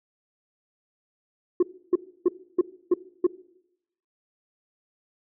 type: tone bursts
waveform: sine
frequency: 357.9 Hz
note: F4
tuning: 42 cents sharp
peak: -13 dBFS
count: 6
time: 1.6-3.268 s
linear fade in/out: 5 ms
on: 28 ms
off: 300 ms
effects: noise-tail reverb RT60 0.8 s tail -20 dB re dry + tanh soft clip ceiling -14 dBFS